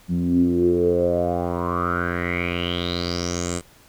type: tone with low-pass filter sweep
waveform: 10% pulse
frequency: 87.31 Hz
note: F2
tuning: in tune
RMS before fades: -22 dBFS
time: 0.08-3.62 s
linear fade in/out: 50 ms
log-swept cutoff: 190 to 8300 Hz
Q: 8
effects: pink hiss -52 dBFS RMS until 3.88 s